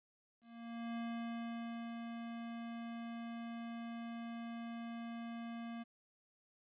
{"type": "tone with ADSR envelope", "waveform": "square", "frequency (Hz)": 232.3, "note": "A#3", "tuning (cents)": -6, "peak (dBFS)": -40, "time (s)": [0.41, 5.84], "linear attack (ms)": 550, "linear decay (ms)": 980, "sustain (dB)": -4, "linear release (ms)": 20, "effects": ["resampled to 8000 Hz", "13-bit"]}